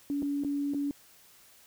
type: tone with dropouts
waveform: sine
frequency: 284.7 Hz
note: C#4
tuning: 46 cents sharp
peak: -28 dBFS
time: 0.1-0.91 s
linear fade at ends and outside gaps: 1 ms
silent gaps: 0.222-0.228 / 0.437-0.447 / 0.737-0.745 s
effects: white hiss -58 dBFS RMS until 1.66 s